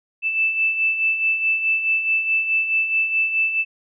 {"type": "beating tone pair", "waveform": "sine", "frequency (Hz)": [2637, 2641.7], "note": ["E7", "E7"], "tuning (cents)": [0, 3], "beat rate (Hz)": 4.7, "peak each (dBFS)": [-26, -18], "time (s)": [0.22, 3.65], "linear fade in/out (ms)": 50, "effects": []}